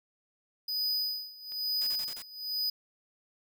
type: tone with tremolo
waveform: square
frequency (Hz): 4978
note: D#8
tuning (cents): 0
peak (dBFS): -28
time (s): 0.68-2.7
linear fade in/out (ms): 5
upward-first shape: sine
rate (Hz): 1.1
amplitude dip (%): 90
type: click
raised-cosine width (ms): 0.2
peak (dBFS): -35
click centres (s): 1.521
type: noise bursts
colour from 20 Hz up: white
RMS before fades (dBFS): -44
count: 5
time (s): 1.81-2.223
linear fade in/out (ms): 5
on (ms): 61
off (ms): 27
effects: none